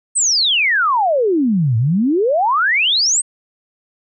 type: exponential two-way sweep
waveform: sine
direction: down then up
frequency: 8670 to 107.9 to 8670 Hz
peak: -12 dBFS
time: 0.15-3.22 s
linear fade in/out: 20 ms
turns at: 1.77 s
effects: none